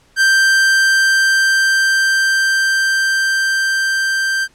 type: tone with level ramp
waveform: 45% pulse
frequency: 1570 Hz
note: G6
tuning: 2 cents sharp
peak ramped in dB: -9 to -15 dBFS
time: 0.16-4.48 s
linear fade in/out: 50 ms
effects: pink hiss -53 dBFS RMS until 4.54 s + low-pass 9000 Hz 12 dB/octave